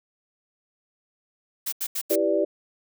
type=noise bursts; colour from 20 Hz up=blue; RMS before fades=-28 dBFS; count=4; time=1.66-2.16 s; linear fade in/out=10 ms; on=65 ms; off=80 ms
type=chord; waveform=sine; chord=E minor seventh; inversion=none; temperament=equal; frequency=329.6 / 392 / 493.9 / 587.3 Hz; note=E4 / G4 / B4 / D5; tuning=0 / 0 / 0 / 0 cents; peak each=-26 / -25 / -29 / -23 dBFS; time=2.1-2.45 s; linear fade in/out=10 ms
effects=none